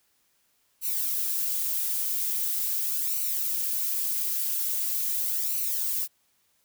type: noise with flanger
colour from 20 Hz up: violet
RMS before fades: -28 dBFS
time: 0.81-6.08 s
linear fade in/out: 50 ms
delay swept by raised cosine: 0.58 to 4.88 ms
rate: 0.42 Hz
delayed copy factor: -0.65
effects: white hiss -69 dBFS RMS until 6.64 s